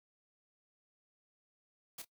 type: noise with echo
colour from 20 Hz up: white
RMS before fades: -45 dBFS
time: 1.98-2.02 s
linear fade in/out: 5 ms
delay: 28 ms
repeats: 1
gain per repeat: -11 dB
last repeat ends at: 2.048 s
effects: noise-tail reverb RT60 0.1 s tail -18 dB re dry + high-pass 80 Hz 12 dB/octave